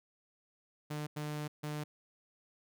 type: tone bursts at uneven times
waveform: sawtooth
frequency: 149.8 Hz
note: D3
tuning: 35 cents sharp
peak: -33 dBFS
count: 3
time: 0.9-1.07 / 1.16-1.48 / 1.63-1.84 s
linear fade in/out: 10 ms
effects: none